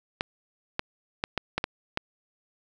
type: clicks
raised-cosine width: 0.3 ms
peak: -10 dBFS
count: 7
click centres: 0.209 / 0.794 / 1.239 / 1.377 / 1.58 / 1.641 / 1.974 s
effects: none